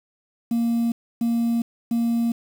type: tone bursts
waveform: sine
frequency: 233.1 Hz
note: A#3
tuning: in tune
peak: -16 dBFS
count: 3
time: 0.51-2.32 s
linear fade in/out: 5 ms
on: 410 ms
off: 290 ms
effects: tanh soft clip ceiling -18 dBFS + 7-bit